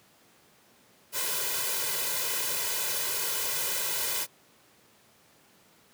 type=noise with comb filter; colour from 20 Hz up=white; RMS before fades=-30 dBFS; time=1.12-4.27 s; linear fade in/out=50 ms; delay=2 ms; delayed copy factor=+0.95; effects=pink hiss -60 dBFS RMS until 5.93 s + high-pass 150 Hz 12 dB/octave